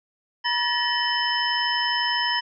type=tone cluster; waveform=sine; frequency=965 / 1739 / 1891 / 3031 / 5230 Hz; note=B5 / A6 / A#6 / F#7 / E8; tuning=-40 / -21 / +24 / +41 / -15 cents; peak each=-26 / -30 / -28 / -26 / -29 dBFS; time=0.44-2.41 s; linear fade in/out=20 ms; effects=none